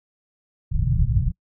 white low-pass noise, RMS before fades -20 dBFS, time 0.71-1.32 s, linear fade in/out 20 ms, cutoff 150 Hz, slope 48 dB/octave, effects noise-tail reverb RT60 0.1 s tail -26 dB re dry

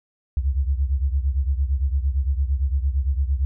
sine beating tone pair, 65.9 / 74.7 Hz, C2 / D2, +13 / +30 cents, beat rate 8.8 Hz, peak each -20 / -24 dBFS, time 0.37-3.45 s, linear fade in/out 0 ms, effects none

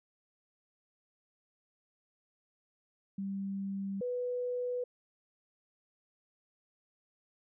sine tone pair in turn, 196 / 493.9 Hz, G3 / B4, 0 / 0 cents, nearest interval octave + major third, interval 1600 cents, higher second, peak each -34 / -32 dBFS, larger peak second, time 3.18-4.01 / 4.01-4.84 s, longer neither, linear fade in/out 5 ms, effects none

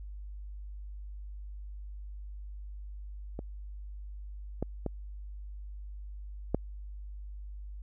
clicks, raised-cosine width 2 ms, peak -24 / -18 / -19 / -13 dBFS, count 4, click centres 3.391 / 4.626 / 4.863 / 6.546 s, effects added 50 Hz sine -40 dBFS peak until 7.82 s

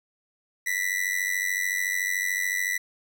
45% pulse tone with amplitude modulation, 1972 Hz, B6, 3 cents flat, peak -21 dBFS, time 0.66-2.78 s, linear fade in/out 10 ms, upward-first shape sine, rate 93.7 Hz, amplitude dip 85%, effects none

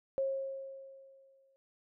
sine tone with exponential decay, 540 Hz, C#5, 45 cents flat, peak -28 dBFS, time 0.18-1.56 s, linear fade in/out 0 ms, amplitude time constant 300 ms, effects none

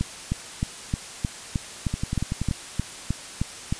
two click trains, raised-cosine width 5 ms, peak -13 / -11 dBFS, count 7 / 13, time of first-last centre 1.94-2.511 / 0.01-3.725 s, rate 10.5 / 3.23 Hz, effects white hiss -39 dBFS RMS until 3.79 s + resampled to 22050 Hz

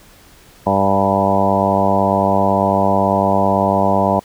harmonic tone with a mistuned harmonic, 98 Hz, G2, in tune, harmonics 1 / 2 / 3 / 4 / 5 / 6 / 7 / 8 / 9 / 10, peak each -24 / -19 / -25 / -25 / -24 / -19 / -19 / -22 / -21 / -21 dBFS, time 0.66-4.2 s, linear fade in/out 10 ms, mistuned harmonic 8, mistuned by +18 cents, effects pink hiss -46 dBFS RMS until 4.24 s

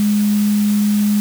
sine tone in noise, 207.7 Hz, G#3, in tune, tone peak -12 dBFS, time 0-1.2 s, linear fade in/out 0 ms, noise white, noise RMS -30 dBFS, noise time 0-1.2 s, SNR +15 dB, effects none

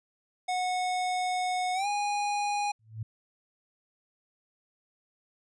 square tone with pitch glide, 732 to 821.6 Hz, F#5 to G#5, -19 to -19 cents, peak -28 dBFS, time 0.48-2.72 s, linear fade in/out 10 ms, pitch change +200 cents, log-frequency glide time 1.74-1.87 s
sine tone with exponential growth, 110.4 Hz, A2, 6 cents sharp, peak -29 dBFS, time 2.79-3.03 s, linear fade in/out 5 ms, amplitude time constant 51 ms
effects resampled to 22050 Hz

